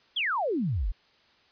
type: exponential sweep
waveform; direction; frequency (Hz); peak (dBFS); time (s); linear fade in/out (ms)
sine; down; 3520 to 36; -25; 0.16-0.92; 10
effects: white hiss -62 dBFS RMS until 1.51 s + resampled to 11025 Hz